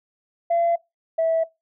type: tone pair in turn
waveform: sine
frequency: 681 / 653.3 Hz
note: F5 / E5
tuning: -44 / -16 cents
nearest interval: minor second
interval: 72 cents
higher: first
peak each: -16 dBFS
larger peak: neither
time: 0.5-0.76 / 1.18-1.44 s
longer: neither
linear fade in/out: 10 ms
effects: noise-tail reverb RT60 0.2 s tail -21 dB re dry + tanh soft clip ceiling -14 dBFS